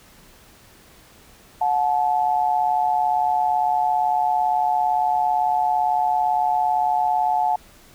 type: tone pair together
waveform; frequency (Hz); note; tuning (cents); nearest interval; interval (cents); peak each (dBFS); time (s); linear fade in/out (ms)
sine; 728.2 / 866; F#5 / A5; -28 / -28; minor third; 300; -20; 1.61-7.56; 5
effects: pink hiss -50 dBFS RMS until 7.94 s